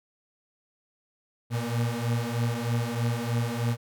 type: beating tone pair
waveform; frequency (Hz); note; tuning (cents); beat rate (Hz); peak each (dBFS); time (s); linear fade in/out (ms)
35% pulse; 116.54 / 119.74; A#2 / A#2; 0 / +47; 3.2; -27; 1.5-3.77; 50
effects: none